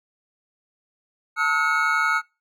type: tone cluster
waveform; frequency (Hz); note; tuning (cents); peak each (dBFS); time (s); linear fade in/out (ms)
triangle; 891 / 1288 / 1439 / 2207; A5 / E6 / F#6 / C#7; +22 / -41 / -49 / -8; -28 / -21 / -20 / -25; 1.36-2.22; 50
effects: noise-tail reverb RT60 0.3 s tail -25 dB re dry